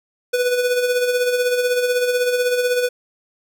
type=tone with tremolo; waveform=square; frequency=493.9 Hz; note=B4; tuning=in tune; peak=-15 dBFS; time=0.33-2.89 s; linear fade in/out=10 ms; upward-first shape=sine; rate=16 Hz; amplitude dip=50%; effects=none